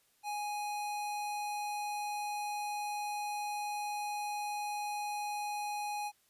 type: tone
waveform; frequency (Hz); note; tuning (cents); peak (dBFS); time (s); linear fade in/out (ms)
square; 830.6; G#5; 0; -36; 0.23-6.12; 50
effects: white hiss -71 dBFS RMS until 6.29 s + resampled to 32000 Hz